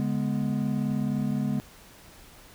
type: chord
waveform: triangle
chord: G# diminished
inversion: second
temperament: equal with one note detuned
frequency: 143.4 / 207.7 / 246.9 Hz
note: D3 / G#3 / B3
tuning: -41 / 0 / 0 cents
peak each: -28 / -26 / -28 dBFS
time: 0-1.6 s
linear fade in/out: 0 ms
effects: pink hiss -51 dBFS RMS until 2.54 s